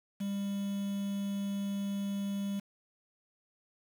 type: tone with quantisation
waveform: triangle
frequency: 199.4 Hz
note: G3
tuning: 30 cents sharp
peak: -30 dBFS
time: 0.2-2.6 s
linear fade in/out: 10 ms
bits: 8
effects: none